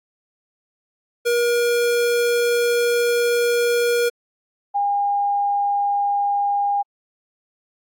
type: tone pair in turn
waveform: square / sine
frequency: 476.8 / 809.3 Hz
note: A#4 / G#5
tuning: +39 / -45 cents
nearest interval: major sixth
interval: 916 cents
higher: second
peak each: -17 dBFS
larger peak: neither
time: 1.25-4.1 / 4.74-6.83 s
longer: first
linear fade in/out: 20 ms
effects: AAC 64 kbps